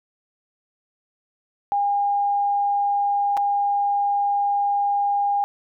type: tone with dropouts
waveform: sine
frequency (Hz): 810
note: G#5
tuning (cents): -43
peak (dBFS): -18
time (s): 1.72-5.44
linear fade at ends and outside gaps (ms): 0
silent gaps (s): 3.369-3.374
effects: none